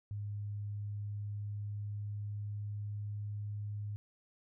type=tone with pitch glide; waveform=sine; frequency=103 to 103.72 Hz; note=G#2 to G#2; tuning=-14 to -2 cents; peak=-37 dBFS; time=0.11-3.96 s; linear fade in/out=0 ms; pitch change=+12 cents; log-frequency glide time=0.7-3.44 s; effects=none